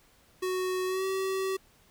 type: tone with pitch glide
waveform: square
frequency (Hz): 370 to 382.4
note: F#4 to G4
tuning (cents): 0 to -43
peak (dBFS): -29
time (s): 0.42-1.57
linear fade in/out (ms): 10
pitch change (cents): +57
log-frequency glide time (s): 0.86-1.05
effects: pink hiss -62 dBFS RMS until 1.9 s